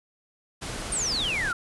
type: noise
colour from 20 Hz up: pink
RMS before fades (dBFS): -34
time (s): 0.61-1.53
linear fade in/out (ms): 20
type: exponential sweep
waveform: sine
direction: down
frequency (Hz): 9100 to 1343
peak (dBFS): -25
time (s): 0.92-1.53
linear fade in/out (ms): 2
effects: resampled to 24000 Hz